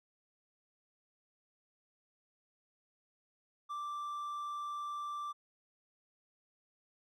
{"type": "tone", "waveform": "triangle", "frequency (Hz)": 1174.7, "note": "D6", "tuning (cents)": 0, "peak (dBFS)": -36, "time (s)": [3.69, 5.33], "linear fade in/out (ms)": 20, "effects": []}